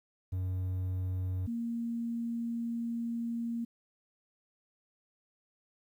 triangle / sine tone pair in turn, 92.5 / 233.1 Hz, F#2 / A#3, 0 / 0 cents, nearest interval octave + major third, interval 1600 cents, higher second, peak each -29 / -32 dBFS, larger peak first, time 0.32-1.47 / 1.47-3.65 s, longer second, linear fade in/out 10 ms, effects 11-bit

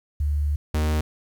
sine / 45% pulse tone pair in turn, 73.42 / 76.88 Hz, D2 / D#2, 0 / -20 cents, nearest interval minor second, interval 80 cents, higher second, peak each -20 dBFS, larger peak neither, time 0.2-0.56 / 0.74-1.01 s, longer first, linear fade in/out 5 ms, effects 9-bit

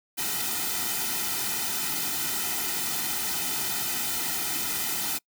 white noise with comb filter, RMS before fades -29 dBFS, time 0.17-5.19 s, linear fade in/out 20 ms, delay 1.8 ms, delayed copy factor -1, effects noise-tail reverb RT60 0.1 s tail -26 dB re dry

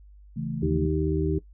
sine chord, A major, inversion first, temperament just, 137.5 / 165 / 220 Hz, C#3 / E3 / A3, -14 / +2 / 0 cents, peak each -32 dBFS, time 0.36-0.87 s, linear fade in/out 10 ms
harmonic tone, 78 Hz, D#2, 5 cents sharp, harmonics 1 / 2 / 4 / 5, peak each -28 / -28 / -28 / -28 dBFS, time 0.62-1.39 s, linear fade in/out 10 ms
effects noise-tail reverb RT60 0.1 s tail -18 dB re dry + added 50 Hz sine -47 dBFS peak until 1.53 s

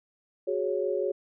sine chord, F# suspended second, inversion none, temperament equal, 370 / 415.3 / 554.4 Hz, F#4 / G#4 / C#5, 0 / 0 / 0 cents, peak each -30 dBFS, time 0.47-1.12 s, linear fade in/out 10 ms, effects none

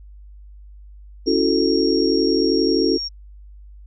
sine chord, F# minor seventh, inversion second, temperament equal, 277.2 / 329.6 / 370 / 440 Hz, C#4 / E4 / F#4 / A4, 0 / 0 / 0 / 0 cents, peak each -21 dBFS, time 1.26-2.98 s, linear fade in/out 20 ms
sine tone, 5550 Hz, F8, 12 cents flat, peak -24 dBFS, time 1.26-3.09 s, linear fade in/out 20 ms
effects added 50 Hz sine -39 dBFS peak until 3.86 s

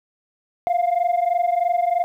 sine tone pair together, 688.9 / 712 Hz, F5 / F5, -24 / +33 cents, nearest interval minor second, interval 57 cents, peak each -18 dBFS, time 0.67-2.04 s, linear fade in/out 0 ms, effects tanh soft clip ceiling -14 dBFS + 9-bit

